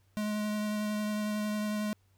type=tone with vibrato; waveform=square; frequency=210.9 Hz; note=G#3; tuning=27 cents sharp; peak=-31 dBFS; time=0.17-1.93 s; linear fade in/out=0 ms; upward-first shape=triangle; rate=11 Hz; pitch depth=13 cents each way; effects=added 96 Hz sine -65 dBFS peak until 2.17 s + pink hiss -73 dBFS RMS until 2.17 s